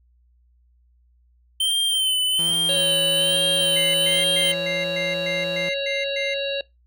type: tone with vibrato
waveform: square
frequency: 3096 Hz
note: G7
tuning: 22 cents flat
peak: -19 dBFS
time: 1.6-4.52 s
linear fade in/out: 5 ms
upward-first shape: sine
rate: 1.2 Hz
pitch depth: 51 cents each way
type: tone with pitch glide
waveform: sawtooth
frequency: 166.9 to 169.13 Hz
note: E3 to E3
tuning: +22 to +45 cents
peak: -28 dBFS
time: 2.39-5.69 s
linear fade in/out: 0 ms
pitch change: +23 cents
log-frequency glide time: 3.56-4.64 s
type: harmonic tone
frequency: 554.4 Hz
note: C#5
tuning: in tune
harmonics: 1 / 3 / 5 / 7 / 8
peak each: -25 / -36 / -30 / -29 / -41 dBFS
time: 2.69-6.61 s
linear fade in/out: 2 ms
type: tone bursts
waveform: triangle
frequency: 2100 Hz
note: C7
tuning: 6 cents sharp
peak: -25 dBFS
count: 9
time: 3.76-6.34 s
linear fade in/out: 5 ms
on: 180 ms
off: 120 ms
effects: noise-tail reverb RT60 0.2 s tail -22 dB re dry + added 60 Hz sine -56 dBFS peak until 6.86 s